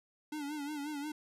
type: tone with vibrato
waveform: square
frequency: 293.7 Hz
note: D4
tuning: in tune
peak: -38 dBFS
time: 0.32-1.12 s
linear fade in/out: 5 ms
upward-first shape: sine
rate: 5.6 Hz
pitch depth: 76 cents each way
effects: resampled to 32000 Hz + 12-bit